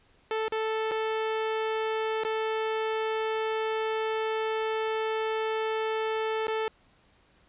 sawtooth tone with dropouts, 440 Hz, A4, in tune, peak -23 dBFS, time 0.31-6.68 s, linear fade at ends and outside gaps 1 ms, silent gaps 0.482-0.522 / 0.912-0.916 / 2.236-2.249 / 6.47-6.481 s, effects pink hiss -63 dBFS RMS until 7.48 s + resampled to 8000 Hz

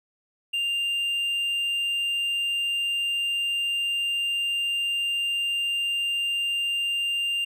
triangle tone, 2794 Hz, F7, in tune, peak -22 dBFS, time 0.53-7.45 s, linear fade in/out 10 ms, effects none

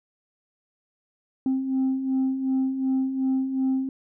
sine beating tone pair, 261.6 / 264.3 Hz, C4 / C4, 0 / +18 cents, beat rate 2.7 Hz, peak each -28 / -21 dBFS, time 1.46-3.89 s, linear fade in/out 2 ms, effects tanh soft clip ceiling -18 dBFS

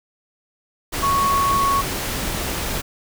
sine tone in noise, 1109 Hz, C#6, in tune, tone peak -16 dBFS, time 1.02-1.82 s, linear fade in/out 20 ms, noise pink, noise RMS -25 dBFS, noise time 0.92-2.82 s, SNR +6 dB, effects none

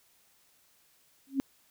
sine tone with exponential growth, 271.7 Hz, C#4, 35 cents flat, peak -21 dBFS, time 1.27-1.4 s, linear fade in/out 0 ms, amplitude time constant 27 ms, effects white hiss -66 dBFS RMS until 1.7 s

